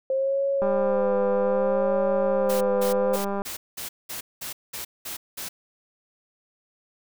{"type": "tone with vibrato", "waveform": "sine", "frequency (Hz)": 528, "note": "C5", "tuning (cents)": 16, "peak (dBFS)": -21, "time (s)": [0.1, 3.16], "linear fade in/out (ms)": 2, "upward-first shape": "sine", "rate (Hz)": 0.64, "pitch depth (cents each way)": 79}
{"type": "click train", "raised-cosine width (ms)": 1, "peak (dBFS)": -16, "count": 558, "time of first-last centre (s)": [0.62, 3.419], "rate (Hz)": 199}
{"type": "noise bursts", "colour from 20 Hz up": "white", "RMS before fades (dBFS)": -34, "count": 10, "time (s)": [2.49, 5.49], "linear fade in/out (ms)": 10, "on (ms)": 120, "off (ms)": 200}
{"effects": []}